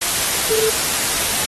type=tone in noise; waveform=sine; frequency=440 Hz; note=A4; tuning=in tune; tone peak=-17 dBFS; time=0.5-0.7 s; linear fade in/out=10 ms; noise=white; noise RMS=-19 dBFS; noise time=0.01-1.46 s; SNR=-1 dB; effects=AAC 32 kbps